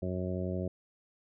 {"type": "harmonic tone", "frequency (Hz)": 91.6, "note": "F#2", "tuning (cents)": -17, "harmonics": [1, 2, 3, 4, 5, 6, 7], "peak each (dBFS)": [-36, -36, -43, -39, -46, -41, -43], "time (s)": [0.02, 0.68], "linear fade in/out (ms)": 5, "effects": []}